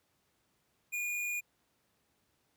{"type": "tone", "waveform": "square", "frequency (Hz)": 2436, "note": "D#7", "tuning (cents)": -37, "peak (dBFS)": -34, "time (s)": [0.92, 1.41], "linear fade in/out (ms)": 20, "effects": ["pink hiss -75 dBFS RMS until 2.56 s", "high-pass 80 Hz 12 dB/octave"]}